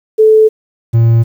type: tone pair in turn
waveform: sine / triangle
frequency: 435.7 / 115.2 Hz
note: A4 / A#2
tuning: -17 / -20 cents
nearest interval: octave + major seventh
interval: 2303 cents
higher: first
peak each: -3 dBFS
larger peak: neither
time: 0.18-0.49 / 0.93-1.24 s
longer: neither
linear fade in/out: 20 ms
effects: 7-bit